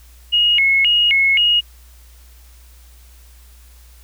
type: tone with vibrato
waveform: sine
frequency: 2504 Hz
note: D#7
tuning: 10 cents sharp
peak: -11 dBFS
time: 0.32-1.61 s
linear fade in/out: 20 ms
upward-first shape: square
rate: 1.9 Hz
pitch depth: 240 cents each way
effects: added 60 Hz sine -42 dBFS peak until 4.03 s + white hiss -51 dBFS RMS until 4.03 s